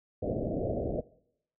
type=low-pass noise; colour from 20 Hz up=white; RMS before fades=-32 dBFS; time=0.22-1.01 s; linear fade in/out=10 ms; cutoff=670 Hz; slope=96 dB/octave; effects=noise-tail reverb RT60 0.7 s tail -20 dB re dry